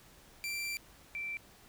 sawtooth / sine tone pair in turn, 2352 / 2341 Hz, D7 / D7, +2 / -6 cents, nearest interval unison, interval 8 cents, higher first, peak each -32 / -36 dBFS, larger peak first, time 0.44-0.77 / 1.15-1.37 s, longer first, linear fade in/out 0 ms, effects pink hiss -59 dBFS RMS until 1.68 s

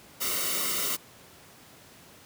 white noise with comb filter, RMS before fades -29 dBFS, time 0.2-0.97 s, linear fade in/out 20 ms, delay 1.2 ms, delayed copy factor -0.75, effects pink hiss -52 dBFS RMS until 2.25 s + high-pass 100 Hz 12 dB/octave

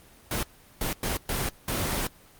pink noise bursts at uneven times, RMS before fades -28 dBFS, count 5, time 0.31-0.43 / 0.81-0.93 / 1.03-1.17 / 1.29-1.49 / 1.68-2.07 s, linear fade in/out 2 ms, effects pink hiss -54 dBFS RMS until 2.39 s + Opus 24 kbps

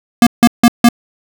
square tone bursts, 237 Hz, A#3, 29 cents sharp, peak -3 dBFS, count 4, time 0.22-0.888 s, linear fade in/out 2 ms, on 47 ms, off 160 ms, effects 7-bit

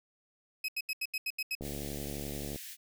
30% pulse tone bursts, 2550 Hz, D#7, 42 cents sharp, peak -29 dBFS, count 8, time 0.64-1.552 s, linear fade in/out 5 ms, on 44 ms, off 80 ms
white high-pass noise, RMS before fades -45 dBFS, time 1.61-2.77 s, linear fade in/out 50 ms, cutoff 1700 Hz, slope 48 dB/octave
click train, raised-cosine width 2 ms, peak -27 dBFS, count 69, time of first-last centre 1.61-2.56 s, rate 71.6 Hz
effects none

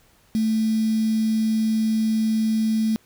sine tone with quantisation, 220 Hz, A3, in tune, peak -18 dBFS, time 0.35-2.96 s, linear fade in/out 0 ms, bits 6, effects pink hiss -58 dBFS RMS until 3.05 s

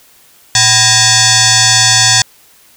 sine tone with frequency modulation, 759 Hz, F#5, 44 cents sharp, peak -4 dBFS, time 0.55-2.22 s, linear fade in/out 2 ms, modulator 875 Hz, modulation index 7.9, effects tanh soft clip ceiling -2 dBFS + white hiss -45 dBFS RMS until 2.76 s

